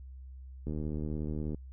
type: click train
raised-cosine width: 3 ms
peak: -24 dBFS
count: 68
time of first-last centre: 0.67-1.546 s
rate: 76.5 Hz
effects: added 65 Hz sine -44 dBFS peak until 1.72 s